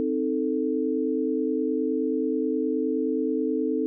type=chord; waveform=sine; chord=A diminished; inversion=first; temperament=equal with one note detuned; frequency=261.6 / 311.1 / 441.5 Hz; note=C4 / Eb4 / A4; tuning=0 / 0 / +6 cents; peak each=-27 dBFS; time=0-3.86 s; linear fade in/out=0 ms; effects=none